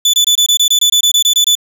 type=tone bursts; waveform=30% pulse; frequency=3483 Hz; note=A7; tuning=18 cents flat; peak=-5 dBFS; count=14; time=0.05-1.553 s; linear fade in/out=5 ms; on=86 ms; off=23 ms; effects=none